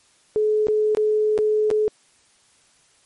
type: tone with dropouts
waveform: sine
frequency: 427.6 Hz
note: A4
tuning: 49 cents flat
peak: -16 dBFS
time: 0.36-1.88 s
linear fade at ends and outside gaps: 0 ms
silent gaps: 0.67-0.684 / 0.949-0.971 / 1.378-1.388 / 1.703-1.712 s
effects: white hiss -58 dBFS RMS until 3.05 s + MP3 48 kbps